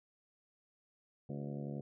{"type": "harmonic tone with a mistuned harmonic", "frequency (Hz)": 71.2, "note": "C#2", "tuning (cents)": 47, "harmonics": [2, 3, 4, 5, 6, 7, 8, 9, 10], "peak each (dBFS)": [-42, -44, -49, -51, -56, -51, -54, -58, -60], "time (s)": [1.29, 1.81], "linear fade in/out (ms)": 5, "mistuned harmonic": 6, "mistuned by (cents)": -100, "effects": []}